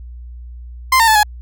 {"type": "tone with pitch steps", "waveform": "30% pulse", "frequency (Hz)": [1042, 910, 872, 840], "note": ["C6", "A#5", "A5", "G#5"], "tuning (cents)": [-7, -42, -16, 19], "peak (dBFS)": -6, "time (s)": [0.92, 1.232], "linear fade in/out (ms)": 5, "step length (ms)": 78, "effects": ["added 60 Hz sine -30 dBFS peak until 1.41 s"]}